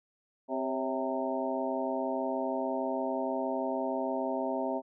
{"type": "harmonic tone with a mistuned harmonic", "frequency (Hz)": 130.81, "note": "C3", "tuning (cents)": 0, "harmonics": [2, 3, 4, 5, 6, 7], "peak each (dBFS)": [-35, -38, -37, -34, -41, -38], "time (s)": [0.48, 4.82], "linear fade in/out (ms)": 50, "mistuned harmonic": 4, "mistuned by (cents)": 79, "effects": []}